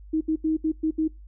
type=tone bursts at uneven times; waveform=sine; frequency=315.2 Hz; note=D#4; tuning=23 cents sharp; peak=-20 dBFS; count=6; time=0.13-0.21 / 0.28-0.36 / 0.44-0.57 / 0.64-0.72 / 0.83-0.91 / 0.98-1.08 s; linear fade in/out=10 ms; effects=noise-tail reverb RT60 0.2 s tail -23 dB re dry + added 50 Hz sine -42 dBFS peak until 1.27 s